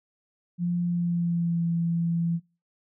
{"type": "tone with pitch glide", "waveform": "sine", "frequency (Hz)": [174.61, 168.56], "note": ["F3", "E3"], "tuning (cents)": [0, 39], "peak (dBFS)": -23, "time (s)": [0.58, 2.4], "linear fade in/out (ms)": 50, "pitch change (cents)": -61, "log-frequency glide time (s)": [0.82, 1.63], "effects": ["noise-tail reverb RT60 0.3 s tail -20 dB re dry"]}